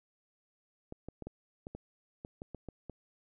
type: clicks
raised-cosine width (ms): 2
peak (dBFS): -29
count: 11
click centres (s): 0.924 / 1.086 / 1.223 / 1.27 / 1.669 / 1.75 / 2.249 / 2.419 / 2.547 / 2.687 / 2.897
effects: none